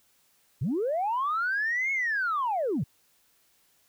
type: linear two-way sweep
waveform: sine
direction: up then down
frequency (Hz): 101 to 2203 to 101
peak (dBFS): -24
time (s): 0.61-2.84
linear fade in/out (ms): 10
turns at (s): 1.92
effects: tanh soft clip ceiling -21 dBFS + white hiss -66 dBFS RMS until 3.88 s